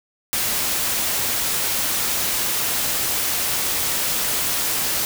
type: noise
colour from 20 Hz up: white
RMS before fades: -22 dBFS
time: 0.33-5.05 s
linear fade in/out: 0 ms
effects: none

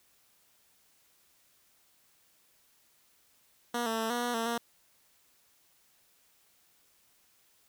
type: tone with pitch steps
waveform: 10% pulse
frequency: 239.1 / 224.9 / 223.6 / 240.8 / 242.1 / 227.8 / 234.6 Hz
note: A#3 / A3 / A3 / B3 / B3 / A#3 / A#3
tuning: +44 / +38 / +28 / -44 / -34 / -40 / +11 cents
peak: -22 dBFS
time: 3.74-4.58 s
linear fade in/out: 5 ms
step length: 120 ms
effects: white hiss -67 dBFS RMS until 7.68 s

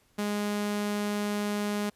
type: tone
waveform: sawtooth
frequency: 206.8 Hz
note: G#3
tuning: 7 cents flat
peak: -24 dBFS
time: 0.18-1.9 s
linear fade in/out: 10 ms
effects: pink hiss -66 dBFS RMS until 1.95 s + resampled to 32000 Hz

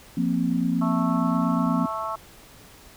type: chord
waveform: sine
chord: F suspended fourth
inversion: none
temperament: equal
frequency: 174.61 / 233.1 / 261.6 Hz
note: F3 / Bb3 / C4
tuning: 0 / 0 / 0 cents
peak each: -25 dBFS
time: 0.17-1.86 s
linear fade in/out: 5 ms
type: harmonic tone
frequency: 220 Hz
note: A3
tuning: in tune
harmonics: 3 / 4 / 5 / 6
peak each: -33 / -34 / -30 / -33 dBFS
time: 0.81-2.16 s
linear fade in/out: 10 ms
effects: pink hiss -49 dBFS RMS until 2.96 s

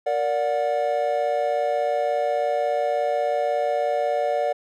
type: chord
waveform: triangle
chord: Bb augmented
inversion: none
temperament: just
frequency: 466.2 / 582.7 / 728.4 Hz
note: Bb4 / D5 / F#5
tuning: 0 / -14 / -27 cents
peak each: -26 / -21 / -23 dBFS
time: 0.06-4.53 s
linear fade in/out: 10 ms
effects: none

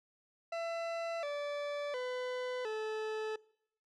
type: tone with pitch steps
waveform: 40% pulse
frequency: 670 / 579.9 / 501.9 / 434.4 Hz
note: E5 / D5 / B4 / A4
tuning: +28 / -22 / +28 / -22 cents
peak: -35 dBFS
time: 0.52-3.36 s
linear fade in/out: 5 ms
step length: 710 ms
effects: noise-tail reverb RT60 0.7 s tail -22 dB re dry + low-pass 4000 Hz 12 dB/octave

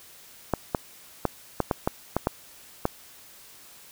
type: clicks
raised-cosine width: 1 ms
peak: -8 dBFS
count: 9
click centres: 0.537 / 0.748 / 1.253 / 1.603 / 1.712 / 1.875 / 2.166 / 2.271 / 2.854 s
effects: white hiss -50 dBFS RMS until 3.91 s

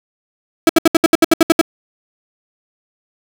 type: tone bursts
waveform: 35% pulse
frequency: 327.7 Hz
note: E4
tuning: 10 cents flat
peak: -4 dBFS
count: 11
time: 0.67-1.613 s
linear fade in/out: 2 ms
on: 23 ms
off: 69 ms
effects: none

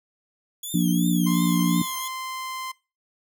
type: tone with vibrato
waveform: 5% pulse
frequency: 3363 Hz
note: G#7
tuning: 21 cents sharp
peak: -24 dBFS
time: 0.63-2.08 s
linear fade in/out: 5 ms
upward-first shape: triangle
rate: 2.8 Hz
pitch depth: 130 cents each way
type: harmonic tone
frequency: 58.6 Hz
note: A#1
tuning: 10 cents sharp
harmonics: 3 / 4 / 5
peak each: -20 / -25 / -24 dBFS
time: 0.74-1.82 s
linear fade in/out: 5 ms
type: tone with pitch glide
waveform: sawtooth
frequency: 1046.5 to 1039.9 Hz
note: C6 to C6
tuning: 0 to -11 cents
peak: -27 dBFS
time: 1.26-2.72 s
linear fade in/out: 10 ms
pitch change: -11 cents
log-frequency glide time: 1.66-2 s
effects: noise-tail reverb RT60 0.3 s tail -22 dB re dry

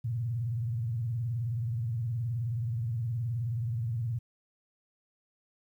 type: tone with vibrato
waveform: sine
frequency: 116.54 Hz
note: A#2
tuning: in tune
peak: -29 dBFS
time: 0.04-4.19 s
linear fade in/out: 10 ms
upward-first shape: sine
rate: 19 Hz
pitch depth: 160 cents each way
effects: 11-bit

